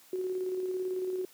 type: tone with tremolo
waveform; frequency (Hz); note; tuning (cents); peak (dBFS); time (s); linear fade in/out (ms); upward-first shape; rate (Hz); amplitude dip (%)
sine; 370; F#4; 0; -29; 0.13-1.25; 2; square; 18; 30
effects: white hiss -58 dBFS RMS until 1.33 s + high-pass 150 Hz 12 dB/octave